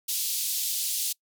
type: band-pass noise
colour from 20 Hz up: white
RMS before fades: -29 dBFS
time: 0.08-1.13 s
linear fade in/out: 10 ms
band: 3300 to 16000 Hz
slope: 24 dB/octave
effects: noise-tail reverb RT60 0.1 s tail -24 dB re dry